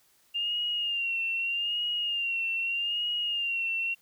sine tone with vibrato, 2794 Hz, F7, in tune, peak -27 dBFS, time 0.34-3.95 s, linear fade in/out 20 ms, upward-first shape sine, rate 0.81 Hz, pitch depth 59 cents each way, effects white hiss -65 dBFS RMS until 4.01 s

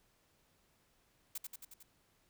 blue noise with echo, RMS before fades -41 dBFS, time 1.35-1.38 s, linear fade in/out 5 ms, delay 90 ms, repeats 5, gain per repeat -3 dB, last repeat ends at 1.83 s, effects pink hiss -73 dBFS RMS until 2.29 s

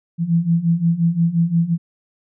sine beating tone pair, 164.81 / 170.51 Hz, E3 / F3, 0 / -41 cents, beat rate 5.7 Hz, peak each -19 / -16 dBFS, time 0.18-1.78 s, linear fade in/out 50 ms, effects none

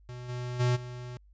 square tone with level steps, 123.47 Hz, B2, in tune, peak -40 / -34 / -24 / -39 dBFS, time 0.09-1.17 s, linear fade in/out 0 ms, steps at 0.28 / 0.59 / 0.75 s, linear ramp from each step 20 ms, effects added 50 Hz sine -55 dBFS peak until 1.33 s + resampled to 16000 Hz

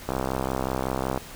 click train, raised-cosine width 1 ms, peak -12 dBFS, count 72, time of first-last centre 0.09-1.176 s, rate 65.4 Hz, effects pink hiss -42 dBFS RMS until 1.35 s

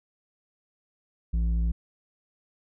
square tone with low-pass filter, 57 Hz, A#1, 38 cents flat, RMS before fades -25 dBFS, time 1.33-1.72 s, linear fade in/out 10 ms, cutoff 130 Hz, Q 1.6, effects none

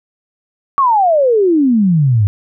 sine exponential sweep, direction down, 1148 to 97 Hz, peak -8 dBFS, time 0.78-2.27 s, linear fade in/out 0 ms, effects none

